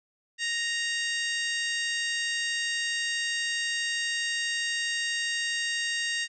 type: harmonic tone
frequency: 932.3 Hz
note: A#5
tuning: in tune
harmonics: 2 / 3 / 4 / 5 / 6 / 7 / 8 / 9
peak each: -30 / -34 / -36 / -38 / -40 / -41 / -42 / -43 dBFS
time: 0.38-6.28 s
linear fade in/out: 50 ms
effects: none